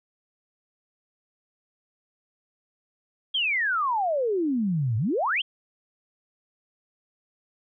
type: exponential two-way sweep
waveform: sine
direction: down then up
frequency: 3322 to 103.83 to 3322 Hz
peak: -22 dBFS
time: 3.34-5.42 s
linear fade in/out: 10 ms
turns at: 4.97 s
effects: none